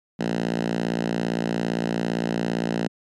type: tone with high-pass filter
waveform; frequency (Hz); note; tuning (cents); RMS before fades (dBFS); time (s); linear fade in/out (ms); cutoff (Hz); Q
5% pulse; 57.6; A#1; -20; -25; 0.19-2.88; 10; 190; 2.8
effects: low-pass 6000 Hz 12 dB/octave + MP3 96 kbps